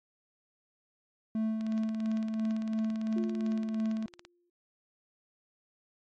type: tone with tremolo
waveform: triangle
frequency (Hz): 220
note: A3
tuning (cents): 0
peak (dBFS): -25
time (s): 1.35-4.06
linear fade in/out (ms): 2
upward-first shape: sine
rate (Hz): 2.9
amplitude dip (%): 40
type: click train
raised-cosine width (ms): 0.2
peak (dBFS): -30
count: 48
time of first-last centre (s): 1.61-4.25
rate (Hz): 17.8
type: tone with exponential decay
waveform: sine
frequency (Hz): 349.2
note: F4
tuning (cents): 0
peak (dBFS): -33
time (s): 3.16-4.5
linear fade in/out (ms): 5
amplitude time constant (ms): 290
effects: MP3 48 kbps